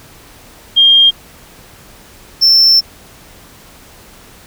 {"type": "tone pair in turn", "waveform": ["sine", "triangle"], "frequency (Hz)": [3213, 5363], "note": ["G7", "E8"], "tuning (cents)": [42, 29], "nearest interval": "major sixth", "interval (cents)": 887, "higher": "second", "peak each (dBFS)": -4, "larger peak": "neither", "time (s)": [[0.76, 1.11], [2.41, 2.81]], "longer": "second", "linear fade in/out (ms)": 20, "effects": ["pink hiss -40 dBFS RMS until 4.46 s"]}